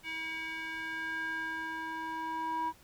square tone with band-pass filter sweep, 322.5 Hz, E4, 38 cents flat, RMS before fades -37 dBFS, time 0.03-2.73 s, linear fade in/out 50 ms, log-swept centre 2400 to 1000 Hz, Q 4.5, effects pink hiss -60 dBFS RMS until 2.83 s

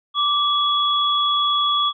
sine tone pair together, 1169 / 3368 Hz, D6 / G#7, -8 / +24 cents, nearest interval octave + tritone, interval 1832 cents, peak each -19 dBFS, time 0.14-1.93 s, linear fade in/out 50 ms, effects none

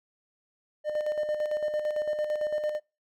triangle tone with tremolo, 604 Hz, D5, 48 cents sharp, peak -23 dBFS, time 0.84-2.8 s, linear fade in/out 50 ms, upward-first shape square, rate 8.9 Hz, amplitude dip 50%, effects noise-tail reverb RT60 0.3 s tail -26 dB re dry

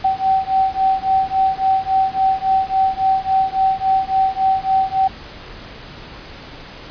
sine beating tone pair, 765 / 768.6 Hz, G5 / G5, -42 / -34 cents, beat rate 3.6 Hz, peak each -17 dBFS, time 0.04-5.08 s, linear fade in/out 10 ms, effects pink hiss -36 dBFS RMS until 6.9 s + resampled to 11025 Hz

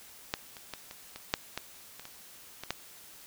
clicks, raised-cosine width 0.2 ms, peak -12 / -28 / -20 / -26 / -24 / -8 / -16 / -27 / -26 / -21 / -13 dBFS, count 11, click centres 0.339 / 0.568 / 0.737 / 0.911 / 1.16 / 1.339 / 1.576 / 1.996 / 2.054 / 2.636 / 2.706 s, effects white hiss -52 dBFS RMS until 3.26 s

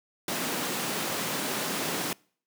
pink high-pass noise, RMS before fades -31 dBFS, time 0.28-2.13 s, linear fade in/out 2 ms, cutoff 170 Hz, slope 24 dB/octave, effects noise-tail reverb RT60 0.5 s tail -26 dB re dry

